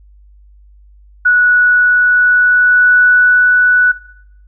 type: tone with pitch glide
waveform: sine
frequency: 1469 to 1481.8 Hz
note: F#6 to F#6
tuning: -13 to +2 cents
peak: -6 dBFS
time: 1.25-3.92 s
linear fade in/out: 10 ms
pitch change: +15 cents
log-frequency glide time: 1.44-3.49 s
effects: noise-tail reverb RT60 0.8 s tail -19 dB re dry + added 50 Hz sine -40 dBFS peak until 4.47 s